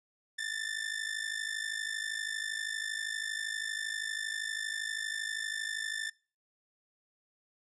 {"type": "ring-modulated tone", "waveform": "sawtooth", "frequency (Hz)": 1776, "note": "A6", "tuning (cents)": 16, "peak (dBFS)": -28, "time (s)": [0.38, 6.1], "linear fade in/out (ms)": 10, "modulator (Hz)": 26.3, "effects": ["noise-tail reverb RT60 0.4 s tail -24 dB re dry", "resampled to 24000 Hz"]}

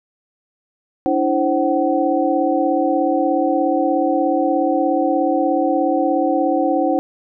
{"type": "tone cluster", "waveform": "sine", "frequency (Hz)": [291.4, 328.2, 529, 754], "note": ["D4", "E4", "C5", "F#5"], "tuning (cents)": [-13, -8, 19, 32], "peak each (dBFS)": -20, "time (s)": [1.06, 6.99], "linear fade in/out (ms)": 0, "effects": []}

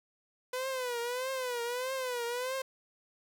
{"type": "tone with vibrato", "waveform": "sawtooth", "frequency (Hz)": 499.7, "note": "B4", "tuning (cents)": 20, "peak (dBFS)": -29, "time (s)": [0.53, 2.62], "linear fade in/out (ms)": 5, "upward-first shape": "triangle", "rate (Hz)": 1.6, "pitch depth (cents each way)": 120, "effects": []}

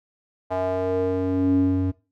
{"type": "tone with band-pass filter sweep", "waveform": "square", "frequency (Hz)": 93, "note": "F#2", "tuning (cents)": 9, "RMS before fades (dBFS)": -22, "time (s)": [0.5, 1.92], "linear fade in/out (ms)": 20, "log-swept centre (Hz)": [730, 200], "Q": 3.8, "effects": ["noise-tail reverb RT60 0.3 s tail -20 dB re dry"]}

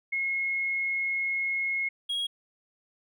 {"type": "tone pair in turn", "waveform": ["sine", "triangle"], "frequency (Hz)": [2165, 3295], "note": ["C#7", "G#7"], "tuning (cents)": [-41, -14], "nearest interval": "perfect fifth", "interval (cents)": 727, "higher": "second", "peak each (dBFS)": -26, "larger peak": "neither", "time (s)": [[0.12, 1.89], [2.09, 2.27]], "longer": "first", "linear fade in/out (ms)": 10, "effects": []}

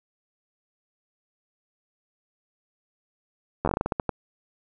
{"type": "slowing click train", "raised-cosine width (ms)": 1, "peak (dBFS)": -10, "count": 12, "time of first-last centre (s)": [3.65, 4.093], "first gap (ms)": 11, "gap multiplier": 1.24, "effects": []}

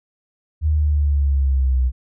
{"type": "linear sweep", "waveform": "sine", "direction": "down", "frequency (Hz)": [77.78, 62.3], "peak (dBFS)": -14, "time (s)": [0.61, 1.92], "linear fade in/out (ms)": 50, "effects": []}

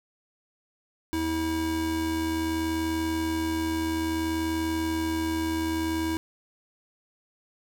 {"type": "tone pair together", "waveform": "square", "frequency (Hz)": [80.6, 322.4], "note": ["E2", "E4"], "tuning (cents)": [-38, -38], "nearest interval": "2 octaves", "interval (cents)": 2400, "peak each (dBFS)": [-35, -27], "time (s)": [1.13, 6.17], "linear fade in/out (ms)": 0, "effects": []}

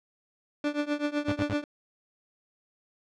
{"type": "tone with tremolo", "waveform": "30% pulse", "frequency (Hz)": 293.7, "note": "D4", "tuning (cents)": 0, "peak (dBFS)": -21, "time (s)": [0.64, 1.64], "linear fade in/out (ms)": 2, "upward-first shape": "triangle", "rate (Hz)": 7.9, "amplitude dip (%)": 95}
{"type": "tone bursts", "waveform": "sawtooth", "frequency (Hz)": 103.83, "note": "G#2", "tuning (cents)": 0, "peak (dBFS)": -25, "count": 3, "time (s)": [1.28, 1.538], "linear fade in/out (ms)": 5, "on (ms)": 44, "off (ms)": 63}
{"effects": ["low-pass 4000 Hz 12 dB/octave"]}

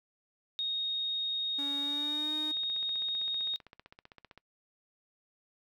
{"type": "tone", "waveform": "sine", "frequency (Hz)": 3729, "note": "A#7", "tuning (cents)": 0, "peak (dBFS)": -30, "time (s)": [0.59, 3.56], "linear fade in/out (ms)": 0}
{"type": "tone with pitch glide", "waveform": "45% pulse", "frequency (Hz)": [282.6, 304.6], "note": ["C#4", "D#4"], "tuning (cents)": [34, -37], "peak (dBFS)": -40, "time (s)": [1.58, 2.52], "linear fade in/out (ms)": 10, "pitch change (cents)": 129, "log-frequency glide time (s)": [1.8, 2.35]}
{"type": "click train", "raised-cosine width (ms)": 0.3, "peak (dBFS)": -34, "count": 29, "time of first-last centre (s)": [2.57, 4.376], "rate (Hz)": 15.5}
{"effects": ["noise-tail reverb RT60 0.1 s tail -24 dB re dry"]}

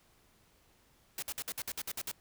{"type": "noise bursts", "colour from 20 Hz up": "white", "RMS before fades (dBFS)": -38, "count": 10, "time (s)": [1.18, 2.115], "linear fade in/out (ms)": 2, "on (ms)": 44, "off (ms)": 55, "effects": ["pink hiss -67 dBFS RMS until 2.2 s"]}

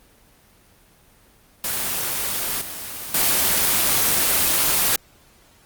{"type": "noise with level steps", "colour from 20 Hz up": "white", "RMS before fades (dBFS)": [-24, -32, -18], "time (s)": [1.64, 4.96], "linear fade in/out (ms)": 2, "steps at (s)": [2.61, 3.14], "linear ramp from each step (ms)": 5, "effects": ["pink hiss -54 dBFS RMS until 5.65 s", "Opus 24 kbps"]}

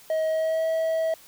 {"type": "tone with pitch glide", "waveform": "triangle", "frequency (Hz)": [634, 646.6], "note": ["D#5", "E5"], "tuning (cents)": [32, -34], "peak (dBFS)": -20, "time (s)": [0.1, 1.14], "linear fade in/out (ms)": 2, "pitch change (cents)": 34, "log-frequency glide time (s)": [0.28, 0.66], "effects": ["white hiss -51 dBFS RMS until 1.27 s"]}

